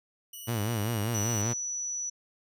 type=tone with pitch glide; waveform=5% pulse; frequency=2943 to 2859 Hz; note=F#7 to F7; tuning=-10 to +40 cents; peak=-33 dBFS; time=0.33-1.42 s; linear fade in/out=5 ms; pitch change=-50 cents; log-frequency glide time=0.57-1.28 s
type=tone with vibrato; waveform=sawtooth; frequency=110 Hz; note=A2; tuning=in tune; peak=-24 dBFS; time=0.47-1.54 s; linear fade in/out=20 ms; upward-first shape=sine; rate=5.1 Hz; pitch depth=150 cents each way
type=tone; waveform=sine; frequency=5920 Hz; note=F#8; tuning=in tune; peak=-31 dBFS; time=1.14-2.1 s; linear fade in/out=10 ms
effects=none